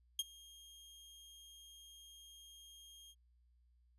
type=tone with ADSR envelope; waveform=sawtooth; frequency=3230 Hz; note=G#7; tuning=49 cents flat; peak=-29 dBFS; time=0.19-3.15 s; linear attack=3 ms; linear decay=33 ms; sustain=-24 dB; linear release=50 ms; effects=added 60 Hz sine -68 dBFS peak until 3.98 s + resampled to 32000 Hz